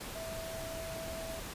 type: tone in noise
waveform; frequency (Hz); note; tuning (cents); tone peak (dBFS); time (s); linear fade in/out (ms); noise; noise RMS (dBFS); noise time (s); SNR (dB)
sine; 654; E5; -14; -41; 0.15-1.4; 10; pink; -43; 0-1.54; -1
effects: resampled to 32000 Hz